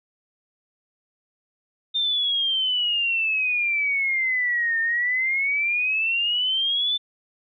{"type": "exponential two-way sweep", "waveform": "sine", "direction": "down then up", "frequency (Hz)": [3630, 1810, 3547], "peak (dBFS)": -20, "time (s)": [1.94, 6.98], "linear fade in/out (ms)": 20, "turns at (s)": 4.8, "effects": []}